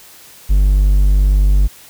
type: tone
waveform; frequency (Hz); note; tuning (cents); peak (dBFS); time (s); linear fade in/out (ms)
triangle; 49.08; G1; +3; -6; 0.49-1.68; 20
effects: white hiss -41 dBFS RMS until 1.89 s